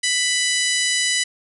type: harmonic tone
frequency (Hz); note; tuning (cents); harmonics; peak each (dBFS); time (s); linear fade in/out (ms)
992; B5; +7; 2 / 3 / 4 / 5 / 6 / 7 / 8 / 9 / 10; -23 / -25 / -26 / -27 / -28 / -28 / -29 / -30 / -30; 0.03-1.24; 10
effects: none